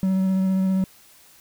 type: tone with vibrato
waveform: triangle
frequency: 189.5 Hz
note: F#3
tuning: 42 cents sharp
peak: -16 dBFS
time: 0.03-0.84 s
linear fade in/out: 0 ms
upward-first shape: sine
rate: 15 Hz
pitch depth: 13 cents each way
effects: white hiss -52 dBFS RMS until 1.4 s